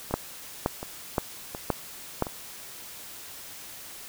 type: two click trains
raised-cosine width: 1 ms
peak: -9 / -20 dBFS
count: 5 / 4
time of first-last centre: 0.14-2.223 / 0.11-2.268 s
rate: 1.92 / 1.39 Hz
effects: white hiss -43 dBFS RMS until 4.08 s